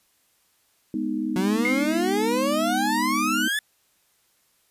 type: chord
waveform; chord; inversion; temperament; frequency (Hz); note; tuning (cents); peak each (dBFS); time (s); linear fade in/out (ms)
sine; G# minor; none; equal; 207.7 / 246.9 / 311.1; G#3 / B3 / D#4; 0 / 0 / 0; -30 / -28 / -27; 0.94-3.48; 2
type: exponential sweep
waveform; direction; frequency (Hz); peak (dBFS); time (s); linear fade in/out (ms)
30% pulse; up; 180 to 1760; -20; 1.36-3.59; 2
type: tone with exponential decay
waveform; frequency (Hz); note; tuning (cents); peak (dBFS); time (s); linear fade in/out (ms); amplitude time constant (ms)
sine; 2128; C7; +29; -20; 1.65-2.25; 2; 130
effects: white hiss -65 dBFS RMS until 4.7 s + resampled to 32000 Hz